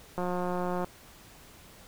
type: click train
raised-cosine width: 1 ms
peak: -19 dBFS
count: 120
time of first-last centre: 0.18-0.845 s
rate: 179 Hz
effects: pink hiss -53 dBFS RMS until 1.87 s